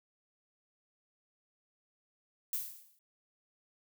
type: noise with exponential decay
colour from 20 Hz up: violet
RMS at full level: -33 dBFS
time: 2.53-2.99 s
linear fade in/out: 2 ms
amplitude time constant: 100 ms
effects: none